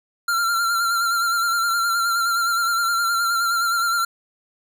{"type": "tone with vibrato", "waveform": "square", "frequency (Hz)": 1376, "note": "F6", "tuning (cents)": -26, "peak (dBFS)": -19, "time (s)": [0.28, 4.05], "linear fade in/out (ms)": 5, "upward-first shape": "sine", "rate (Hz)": 9.6, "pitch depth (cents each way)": 39, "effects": []}